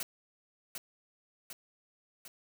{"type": "noise with echo", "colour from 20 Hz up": "white", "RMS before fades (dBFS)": -37, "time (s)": [0, 0.03], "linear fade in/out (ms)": 2, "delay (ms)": 750, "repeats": 3, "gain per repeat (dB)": -4, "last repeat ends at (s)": 2.28, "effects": []}